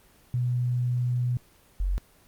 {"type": "tone pair in turn", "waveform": "sine", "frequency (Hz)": [123.3, 45.84], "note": ["B2", "F#1"], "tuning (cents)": [-2, -15], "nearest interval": "octave + perfect fourth", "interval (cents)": 1713, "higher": "first", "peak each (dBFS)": -23, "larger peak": "neither", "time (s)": [[0.34, 1.37], [1.8, 1.98]], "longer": "first", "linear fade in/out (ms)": 0, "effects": ["pink hiss -58 dBFS RMS until 2.27 s", "Opus 24 kbps"]}